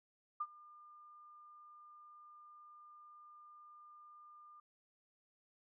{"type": "tone with ADSR envelope", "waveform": "sine", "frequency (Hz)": 1203, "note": "D6", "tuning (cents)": 41, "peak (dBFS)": -34, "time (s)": [0.4, 4.6], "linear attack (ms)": 9, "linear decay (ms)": 50, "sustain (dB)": -22, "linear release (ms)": 4, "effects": []}